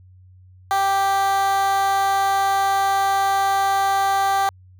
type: tone with high-pass filter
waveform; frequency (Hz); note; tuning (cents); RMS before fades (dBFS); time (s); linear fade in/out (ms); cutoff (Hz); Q
15% pulse; 392; G4; 0; -19; 0.71-4.49; 0; 790; 3.1
effects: added 92 Hz sine -45 dBFS peak until 4.79 s